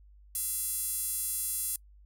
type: tone with high-pass filter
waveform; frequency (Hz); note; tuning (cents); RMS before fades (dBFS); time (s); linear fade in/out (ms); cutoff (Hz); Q
sawtooth; 680; F5; -46; -33; 0.35-1.76; 2; 10000; 2.3
effects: noise-tail reverb RT60 0.1 s tail -25 dB re dry + added 50 Hz sine -53 dBFS peak until 2.05 s